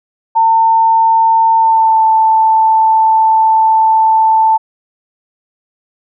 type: tone with pitch glide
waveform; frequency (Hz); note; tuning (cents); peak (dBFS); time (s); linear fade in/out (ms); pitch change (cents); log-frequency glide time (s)
sine; 900 to 884; A5 to A5; +39 to +8; -6; 0.35-4.58; 20; -31; 1.59-2.04
effects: none